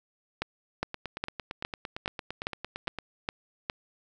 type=two click trains; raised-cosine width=0.3 ms; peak=-19 / -13 dBFS; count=20 / 9; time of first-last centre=0.83-2.987 / 0.42-3.699 s; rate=8.81 / 2.44 Hz; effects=none